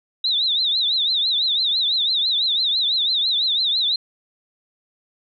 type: tone with vibrato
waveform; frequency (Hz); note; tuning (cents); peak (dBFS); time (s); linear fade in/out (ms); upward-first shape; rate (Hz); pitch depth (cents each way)
sine; 3790; A#7; +28; -17; 0.24-3.96; 5; triangle; 6; 180
effects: none